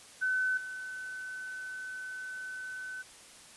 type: tone with level steps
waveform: sine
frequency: 1515 Hz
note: F#6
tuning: 40 cents sharp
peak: -27 / -38 dBFS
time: 0.21-3.03 s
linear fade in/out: 20 ms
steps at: 0.57 s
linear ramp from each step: 5 ms
effects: white hiss -53 dBFS RMS until 3.56 s + resampled to 24000 Hz